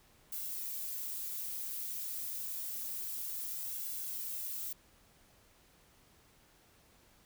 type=noise with flanger; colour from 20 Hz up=violet; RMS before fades=-40 dBFS; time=0.32-4.73 s; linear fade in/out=5 ms; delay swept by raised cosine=1.6 to 4.4 ms; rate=0.28 Hz; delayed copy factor=-0.65; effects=pink hiss -65 dBFS RMS until 7.25 s